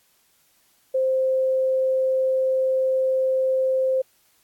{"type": "tone", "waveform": "sine", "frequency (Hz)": 523.3, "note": "C5", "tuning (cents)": 0, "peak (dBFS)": -18, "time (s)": [0.94, 4.02], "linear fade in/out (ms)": 10, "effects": ["white hiss -62 dBFS RMS until 4.43 s", "AAC 64 kbps"]}